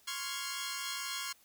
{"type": "chord", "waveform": "10% pulse", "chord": "Db major seventh", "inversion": "third", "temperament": "equal", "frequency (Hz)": [1046.5, 1108.7, 1396.9, 1661.2], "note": ["C6", "Db6", "F6", "Ab6"], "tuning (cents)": [0, 0, 0, 0], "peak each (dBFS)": -34, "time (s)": [0.07, 1.33], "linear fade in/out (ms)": 10, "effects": ["white hiss -65 dBFS RMS until 1.44 s"]}